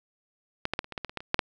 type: clicks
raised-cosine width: 0.3 ms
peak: -11 / -11 / -10 / -27 / -22 / -16 / -16 / -25 / -16 / -25 / -6 / -6 dBFS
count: 12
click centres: 0.654 / 0.736 / 0.791 / 0.844 / 0.923 / 0.978 / 1.047 / 1.095 / 1.173 / 1.205 / 1.344 / 1.392 s
effects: none